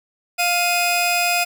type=tone pair together; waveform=sawtooth; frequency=701.5 / 2500 Hz; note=F5 / D#7; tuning=+8 / +8 cents; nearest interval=octave + minor seventh; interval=2200 cents; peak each=-16 dBFS; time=0.38-1.45 s; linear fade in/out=20 ms; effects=none